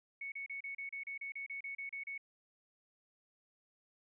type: tone bursts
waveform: sine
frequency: 2216 Hz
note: C#7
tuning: 1 cent flat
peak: -40 dBFS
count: 14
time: 0.21-2.179 s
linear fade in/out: 5 ms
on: 110 ms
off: 33 ms
effects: none